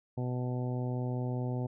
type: harmonic tone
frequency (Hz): 124.9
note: B2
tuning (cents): +20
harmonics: 1 / 2 / 3 / 4 / 5 / 6 / 7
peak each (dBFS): -32 / -38 / -42 / -44 / -46 / -48 / -49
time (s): 0.17-1.67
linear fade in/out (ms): 10
effects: none